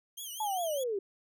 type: tone with vibrato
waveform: 10% pulse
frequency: 3136 Hz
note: G7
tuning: in tune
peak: -32 dBFS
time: 0.17-0.84 s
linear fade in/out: 10 ms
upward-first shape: triangle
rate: 5 Hz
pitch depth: 150 cents each way
type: linear sweep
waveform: sine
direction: down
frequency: 880 to 376.2 Hz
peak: -30 dBFS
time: 0.4-0.99 s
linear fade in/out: 5 ms
effects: none